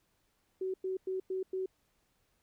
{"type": "tone bursts", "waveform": "sine", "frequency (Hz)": 376.4, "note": "F#4", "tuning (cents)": 30, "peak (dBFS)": -32, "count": 5, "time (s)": [0.61, 1.66], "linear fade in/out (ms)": 5, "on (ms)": 130, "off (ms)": 100, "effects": ["pink hiss -75 dBFS RMS until 2.42 s"]}